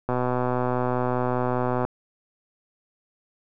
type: click train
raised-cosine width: 1 ms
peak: -11 dBFS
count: 221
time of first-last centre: 0.09-1.85 s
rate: 125 Hz
effects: none